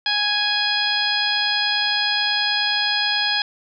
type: harmonic tone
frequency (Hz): 830.6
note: G#5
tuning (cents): 0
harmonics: 1 / 2 / 3 / 4 / 5 / 6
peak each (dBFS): -28 / -24 / -28 / -23 / -26 / -25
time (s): 0.06-3.42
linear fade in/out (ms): 2
effects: none